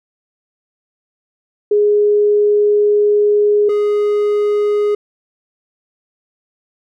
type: tone pair in turn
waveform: sine / triangle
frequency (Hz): 415.3 / 415.3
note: G#4 / G#4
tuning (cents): 0 / 0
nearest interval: unison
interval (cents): 0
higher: neither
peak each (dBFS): -9 / -10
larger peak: first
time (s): 1.71-3.69 / 3.69-4.95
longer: first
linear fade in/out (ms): 5
effects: none